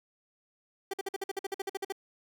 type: tone bursts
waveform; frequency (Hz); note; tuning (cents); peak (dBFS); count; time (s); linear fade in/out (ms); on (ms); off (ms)
30% pulse; 390; G4; -9; -29; 14; 0.91-1.924; 5; 26; 50
effects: none